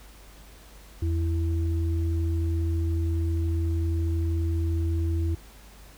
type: tone pair together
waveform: sine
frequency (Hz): 82.78 / 331.1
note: E2 / E4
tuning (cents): +8 / +8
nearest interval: 2 octaves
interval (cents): 2400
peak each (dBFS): -23 / -33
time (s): 1.02-5.35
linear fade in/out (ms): 5
effects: added 50 Hz sine -48 dBFS peak until 5.97 s + pink hiss -52 dBFS RMS until 5.97 s